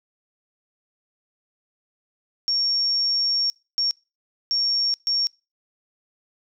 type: tone bursts at uneven times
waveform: sine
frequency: 5520 Hz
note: F8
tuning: 21 cents flat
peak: -19 dBFS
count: 4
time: 2.48-3.5 / 3.78-3.91 / 4.51-4.94 / 5.07-5.27 s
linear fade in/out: 0 ms
effects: noise-tail reverb RT60 0.3 s tail -26 dB re dry